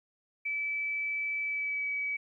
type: tone with pitch glide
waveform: sine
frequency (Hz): 2307 to 2279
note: D7 to C#7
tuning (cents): -31 to +47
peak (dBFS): -30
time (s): 0.45-2.17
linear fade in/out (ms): 10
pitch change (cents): -22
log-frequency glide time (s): 1.42-1.9
effects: 12-bit

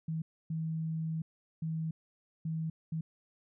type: tone bursts at uneven times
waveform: sine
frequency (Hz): 160.6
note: E3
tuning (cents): -45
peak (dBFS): -32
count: 5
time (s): 0.08-0.22 / 0.5-1.22 / 1.62-1.91 / 2.45-2.7 / 2.92-3.01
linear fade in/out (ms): 5
effects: none

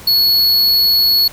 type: tone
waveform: square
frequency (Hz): 4378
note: C#8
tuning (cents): -22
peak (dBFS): -10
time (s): 0.07-1.28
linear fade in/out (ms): 5
effects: pink hiss -36 dBFS RMS until 1.32 s

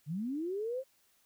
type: linear sweep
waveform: sine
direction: up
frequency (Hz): 136.8 to 543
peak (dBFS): -33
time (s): 0.06-0.84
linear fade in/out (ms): 50
effects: white hiss -70 dBFS RMS until 1.25 s

